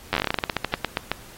slowing click train, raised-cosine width 0.3 ms, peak -5 dBFS, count 20, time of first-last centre 0.13-1.116 s, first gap 10 ms, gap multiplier 1.16, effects pink hiss -46 dBFS RMS until 1.37 s + AAC 48 kbps

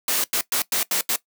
white noise bursts at uneven times, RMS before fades -22 dBFS, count 6, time 0.08-0.24 / 0.33-0.41 / 0.52-0.62 / 0.72-0.83 / 0.91-1.01 / 1.09-1.16 s, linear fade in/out 2 ms, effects noise-tail reverb RT60 0.1 s tail -18 dB re dry + high-pass 200 Hz 12 dB/octave

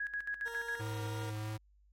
sine tone with tremolo, 1661.2 Hz, G#6, in tune, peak -34 dBFS, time 0-0.81 s, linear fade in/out 5 ms, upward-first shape square, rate 7.3 Hz, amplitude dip 70%
20% pulse tone with pitch glide, 465.2 to 469.8 Hz, A#4 to A#4, -4 to +13 cents, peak -39 dBFS, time 0.45-1.31 s, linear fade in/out 20 ms, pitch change +17 cents, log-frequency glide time 0.61-1.02 s
square tone with vibrato, 107.4 Hz, A2, 41 cents flat, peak -38 dBFS, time 0.79-1.58 s, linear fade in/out 20 ms, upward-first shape triangle, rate 3.1 Hz, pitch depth 14 cents each way
effects added 50 Hz sine -63 dBFS peak until 1.92 s + AAC 48 kbps

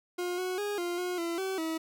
40% pulse tone with pitch steps, 356 / 367.7 / 411.6 / 349.4 / 359.8 / 337.9 / 381.8 / 322.5 Hz, F4 / F#4 / G#4 / F4 / F#4 / E4 / G4 / E4, +33 / -11 / -16 / +1 / -48 / +43 / -46 / -38 cents, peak -30 dBFS, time 0.18-1.78 s, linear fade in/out 10 ms, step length 200 ms, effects none

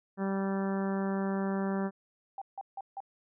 harmonic tone, 194.6 Hz, G3, 12 cents flat, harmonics 1 / 2 / 3 / 4 / 5 / 6 / 7 / 8 / 9, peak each -30 / -36 / -40 / -42 / -44 / -46 / -47 / -48 / -49 dBFS, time 0.17-1.91 s, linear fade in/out 50 ms
sine tone bursts, 784 Hz, G5, in tune, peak -36 dBFS, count 4, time 2.38-3.004 s, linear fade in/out 2 ms, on 36 ms, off 160 ms
effects none

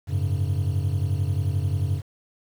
triangle chord, F# suspended second, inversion none, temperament equal, 92.5 / 103.83 / 138.59 Hz, F#2 / G#2 / C#3, 0 / 0 / 0 cents, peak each -22 / -25 / -26 dBFS, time 0.07-2.02 s, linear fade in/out 50 ms, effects 8-bit

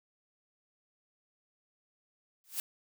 blue noise with exponential growth, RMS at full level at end -31 dBFS, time 2.44-2.6 s, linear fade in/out 1 ms, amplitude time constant 34 ms, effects none

